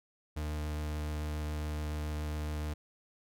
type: tone with vibrato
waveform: 40% pulse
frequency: 75.8 Hz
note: D#2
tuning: 45 cents flat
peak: -33 dBFS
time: 0.36-2.74 s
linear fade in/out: 10 ms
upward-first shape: triangle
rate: 7.1 Hz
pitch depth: 10 cents each way
effects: none